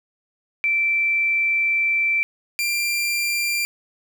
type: tone pair in turn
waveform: sine / sawtooth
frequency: 2337 / 2376 Hz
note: D7 / D7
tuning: -9 / +20 cents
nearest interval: unison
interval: 29 cents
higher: second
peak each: -17 dBFS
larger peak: neither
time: 0.64-2.23 / 2.59-3.65 s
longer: first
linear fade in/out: 0 ms
effects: 9-bit